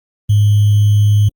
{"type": "tone with sample-and-hold", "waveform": "sine", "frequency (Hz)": 103.83, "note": "G#2", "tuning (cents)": 0, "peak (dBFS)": -7, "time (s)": [0.29, 1.29], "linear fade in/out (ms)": 10, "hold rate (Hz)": 3150, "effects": ["Opus 24 kbps"]}